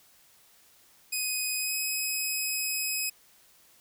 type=tone with pitch glide; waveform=10% pulse; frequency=2506 to 2538 Hz; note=D#7 to D#7; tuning=+12 to +34 cents; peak=-20 dBFS; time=1.12-3.1 s; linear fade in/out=10 ms; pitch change=+22 cents; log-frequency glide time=1.58-1.75 s; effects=white hiss -60 dBFS RMS until 3.8 s